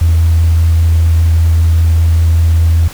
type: tone with vibrato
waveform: sine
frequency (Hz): 82.41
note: E2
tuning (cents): 0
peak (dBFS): -5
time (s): 0.01-2.88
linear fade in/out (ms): 5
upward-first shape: sine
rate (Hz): 5.1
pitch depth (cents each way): 9
effects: tanh soft clip ceiling -1 dBFS + pink hiss -31 dBFS RMS until 2.93 s